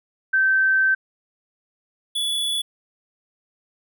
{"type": "tone pair in turn", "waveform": ["sine", "square"], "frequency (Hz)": [1549, 3427], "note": ["G6", "A7"], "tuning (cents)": [-21, -46], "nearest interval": "octave + major second", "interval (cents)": 1375, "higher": "second", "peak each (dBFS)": [-15, -22], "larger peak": "first", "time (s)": [[0.33, 0.95], [2.15, 2.62]], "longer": "first", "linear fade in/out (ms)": 10, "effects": []}